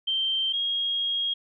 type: tone pair in turn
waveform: sine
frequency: 3136 / 3269 Hz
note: G7 / G#7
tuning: 0 / -28 cents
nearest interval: minor second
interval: 72 cents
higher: second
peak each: -23 / -24 dBFS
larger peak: first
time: 0.07-0.53 / 0.53-1.34 s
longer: second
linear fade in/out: 10 ms
effects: none